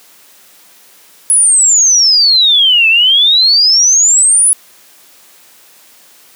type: exponential two-way sweep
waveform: sine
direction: down then up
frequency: 10400 to 2597 to 10400 Hz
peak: -5 dBFS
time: 1.3-4.53 s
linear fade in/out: 0 ms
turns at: 2.88 s
effects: white hiss -43 dBFS RMS until 6.35 s + high-pass 200 Hz 12 dB/octave